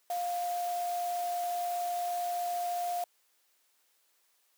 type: tone in noise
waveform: sine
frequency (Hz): 704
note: F5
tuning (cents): +14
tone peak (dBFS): -30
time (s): 0.1-3.04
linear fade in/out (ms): 2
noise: white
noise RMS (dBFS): -45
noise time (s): 0.1-3.04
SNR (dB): +12
effects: white hiss -71 dBFS RMS until 4.57 s + high-pass 400 Hz 12 dB/octave